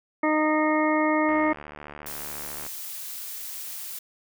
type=harmonic tone; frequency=307.9 Hz; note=D#4; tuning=18 cents flat; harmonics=1 / 2 / 3 / 4 / 6 / 7; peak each=-23 / -26 / -28 / -29 / -31 / -31 dBFS; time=0.23-1.53 s; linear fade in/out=5 ms
type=click train; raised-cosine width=0.5 ms; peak=-24 dBFS; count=103; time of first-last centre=1.29-2.665 s; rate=74.2 Hz
type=noise; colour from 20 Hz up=blue; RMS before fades=-36 dBFS; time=2.06-3.99 s; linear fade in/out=5 ms
effects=none